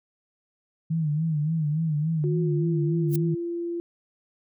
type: tone with vibrato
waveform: sine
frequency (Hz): 155.56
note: D#3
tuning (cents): 0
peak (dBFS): -22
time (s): 0.9-3.35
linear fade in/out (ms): 10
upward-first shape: sine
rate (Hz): 3.5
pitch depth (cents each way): 95
type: tone with pitch glide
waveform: sine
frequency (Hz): 360 to 342.4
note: F#4 to F4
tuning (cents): -47 to -34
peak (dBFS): -27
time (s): 2.24-3.8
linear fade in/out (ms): 0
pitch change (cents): -87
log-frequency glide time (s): 2.42-2.67
type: noise with exponential growth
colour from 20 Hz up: violet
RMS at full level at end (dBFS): -27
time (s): 3.08-3.16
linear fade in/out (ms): 5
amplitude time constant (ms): 17
effects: none